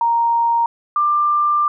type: tone pair in turn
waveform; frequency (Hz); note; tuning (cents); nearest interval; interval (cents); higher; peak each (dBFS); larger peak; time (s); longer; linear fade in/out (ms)
sine; 932.3 / 1188.1; A#5 / D6; 0 / +20; major third; 420; second; -13; neither; 0.01-0.66 / 0.96-1.68; second; 2
effects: none